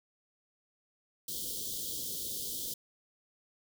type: band-stop noise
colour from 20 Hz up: white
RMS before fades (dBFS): -38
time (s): 1.28-2.74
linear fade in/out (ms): 5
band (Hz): 540 to 3100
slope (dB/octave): 96
effects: none